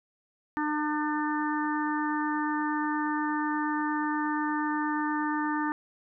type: harmonic tone with a mistuned harmonic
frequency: 301.4 Hz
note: D4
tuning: 45 cents sharp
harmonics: 1 / 3 / 4 / 5 / 6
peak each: -29 / -32 / -35 / -39 / -36 dBFS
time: 0.57-5.72 s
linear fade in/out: 0 ms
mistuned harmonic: 6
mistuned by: -21 cents
effects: none